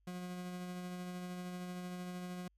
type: tone with tremolo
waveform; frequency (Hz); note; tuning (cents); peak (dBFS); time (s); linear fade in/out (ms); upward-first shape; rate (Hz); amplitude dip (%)
40% pulse; 180; F#3; -47; -40; 0.07-2.48; 5; sine; 13; 25
effects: added 50 Hz sine -70 dBFS peak until 2.57 s + resampled to 32000 Hz